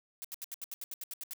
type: noise bursts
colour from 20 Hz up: blue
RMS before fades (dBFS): -41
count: 12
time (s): 0.22-1.334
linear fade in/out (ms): 0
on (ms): 25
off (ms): 74
effects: none